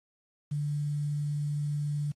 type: tone with quantisation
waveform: sine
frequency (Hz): 146.83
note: D3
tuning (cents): 0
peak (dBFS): -28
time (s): 0.51-2.12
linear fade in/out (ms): 10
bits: 9
effects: AAC 32 kbps